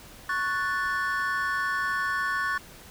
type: chord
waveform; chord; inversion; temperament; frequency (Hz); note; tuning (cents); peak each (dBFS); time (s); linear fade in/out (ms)
triangle; F# minor; second; equal; 1108.7 / 1480 / 1760; C#6 / F#6 / A6; 0 / 0 / 0; -28; 0.29-2.58; 5
effects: pink hiss -48 dBFS RMS until 2.9 s